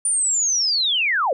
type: linear sweep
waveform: sine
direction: down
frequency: 9397 to 467.6 Hz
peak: -17 dBFS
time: 0.05-1.33 s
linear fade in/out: 2 ms
effects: none